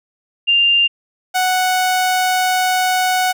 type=tone pair in turn; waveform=sine / sawtooth; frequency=2794 / 740 Hz; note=F7 / F#5; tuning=0 / 0 cents; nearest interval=octave + major seventh; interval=2300 cents; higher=first; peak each=-10 dBFS; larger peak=neither; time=0.47-0.88 / 1.34-3.33 s; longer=second; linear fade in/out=20 ms; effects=none